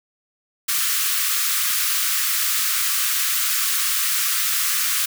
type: high-pass noise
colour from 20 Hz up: white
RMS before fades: -21 dBFS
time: 0.68-5.06 s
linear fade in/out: 10 ms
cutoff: 1100 Hz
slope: 96 dB/octave
effects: none